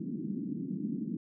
white band-pass noise, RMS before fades -36 dBFS, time 0-1.17 s, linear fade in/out 5 ms, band 160 to 300 Hz, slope 48 dB/octave, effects none

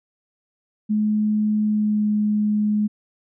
sine tone with pitch glide, 212.5 to 210.4 Hz, G#3 to G#3, +40 to +23 cents, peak -17 dBFS, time 0.89-2.88 s, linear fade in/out 20 ms, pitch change -17 cents, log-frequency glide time 1.64-2.08 s, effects none

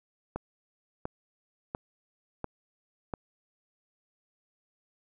click train, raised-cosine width 1 ms, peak -19 dBFS, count 5, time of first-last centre 0.36-3.138 s, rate 1.44 Hz, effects none

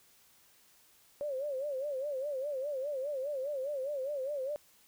sine tone with vibrato, 554.4 Hz, C#5, in tune, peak -33 dBFS, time 1.21-4.56 s, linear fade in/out 0 ms, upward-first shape sine, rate 4.9 Hz, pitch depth 130 cents each way, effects white hiss -64 dBFS RMS until 4.87 s

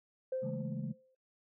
sine tone with exponential decay, 520 Hz, C5, 11 cents flat, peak -31 dBFS, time 0.32-1.15 s, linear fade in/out 5 ms, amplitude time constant 180 ms
sine chord, A major seventh, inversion first, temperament equal with one note detuned, 138.59 / 164.81 / 207.7 / 224.1 Hz, C#3 / E3 / G#3 / A3, 0 / 0 / 0 / +32 cents, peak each -39 / -42 / -41 / -42 dBFS, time 0.42-0.93 s, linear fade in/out 20 ms
effects noise-tail reverb RT60 0.2 s tail -21 dB re dry + tanh soft clip ceiling -27 dBFS

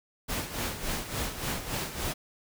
pink noise with tremolo, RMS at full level -31 dBFS, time 0.28-2.14 s, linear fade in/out 20 ms, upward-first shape sine, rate 3.5 Hz, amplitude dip 65%, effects none

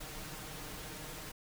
pink noise with comb filter, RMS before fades -45 dBFS, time 0-1.32 s, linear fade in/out 10 ms, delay 6.5 ms, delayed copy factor +0.55, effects none

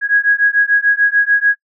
sine beating tone pair, 1651 / 1657.8 Hz, G#6 / G#6, -11 / -4 cents, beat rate 6.8 Hz, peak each -13 dBFS, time 0.01-1.56 s, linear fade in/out 50 ms, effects noise-tail reverb RT60 0.1 s tail -25 dB re dry

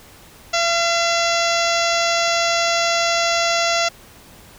harmonic tone with a mistuned harmonic, 678 Hz, E5, 49 cents sharp, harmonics 1 / 2 / 3 / 4 / 5 / 6 / 7 / 8 / 9 / 10, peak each -20 / -23 / -25 / -26 / -27 / -28 / -28 / -29 / -30 / -30 dBFS, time 0.53-3.89 s, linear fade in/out 10 ms, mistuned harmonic 2, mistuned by +23 cents, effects pink hiss -45 dBFS RMS until 4.58 s

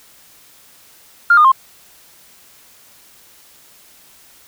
sine tone with pitch steps, 1400 / 1218.8 / 1061 Hz, F6 / D#6 / C6, +4 / -36 / +24 cents, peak -5 dBFS, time 1.3-1.519 s, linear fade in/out 5 ms, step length 73 ms, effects tanh soft clip ceiling -1 dBFS + white hiss -47 dBFS RMS until 4.47 s

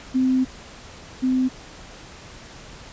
sine tone pair in turn, 258.7 / 257.5 Hz, C4 / C4, -19 / -28 cents, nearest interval unison, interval 9 cents, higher first, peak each -16 / -17 dBFS, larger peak first, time 0.14-0.45 / 1.22-1.49 s, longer first, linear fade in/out 20 ms, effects pink hiss -42 dBFS RMS until 2.92 s + resampled to 16000 Hz

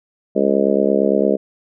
harmonic tone, 68.8 Hz, C#2, 12 cents flat, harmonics 3 / 4 / 5 / 6 / 7 / 8 / 9, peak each -20 / -22 / -22 / -19 / -20 / -22 / -21 dBFS, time 0.35-1.37 s, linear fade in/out 20 ms, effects none

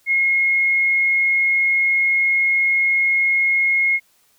sine tone, 2157 Hz, C#7, 48 cents flat, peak -14 dBFS, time 0.06-4 s, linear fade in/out 50 ms, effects white hiss -59 dBFS RMS until 4.38 s

